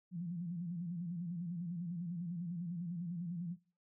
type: tone with vibrato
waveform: sine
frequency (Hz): 173.2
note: F3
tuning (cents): -14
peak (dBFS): -38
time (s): 0.11-3.57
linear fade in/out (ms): 50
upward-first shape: square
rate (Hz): 10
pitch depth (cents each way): 75
effects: noise-tail reverb RT60 0.4 s tail -23 dB re dry